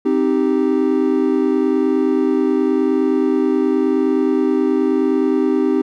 triangle chord, C minor, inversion none, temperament equal, 261.6 / 311.1 / 392 Hz, C4 / Eb4 / G4, 0 / 0 / 0 cents, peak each -16 dBFS, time 0.05-5.82 s, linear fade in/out 10 ms, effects none

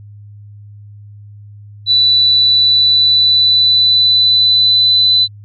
sine tone with pitch glide, 3969 to 4004 Hz, B7 to B7, +8 to +23 cents, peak -7 dBFS, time 1.86-5.28 s, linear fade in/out 50 ms, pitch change +15 cents, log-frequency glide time 2.55-5.14 s, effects added 103 Hz sine -33 dBFS peak until 5.44 s

